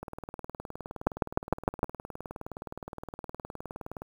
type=two click trains; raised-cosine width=1 ms; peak=-24 / -9 dBFS; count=78 / 6; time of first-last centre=0.03-4.02 / 1.07-1.831 s; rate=19.3 / 6.57 Hz; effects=8-bit